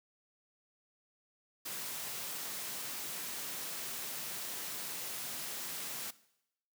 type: high-pass noise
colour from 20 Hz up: white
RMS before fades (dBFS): -41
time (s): 1.65-6.11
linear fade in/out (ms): 10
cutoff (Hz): 110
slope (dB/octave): 48
effects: noise-tail reverb RT60 0.8 s tail -19 dB re dry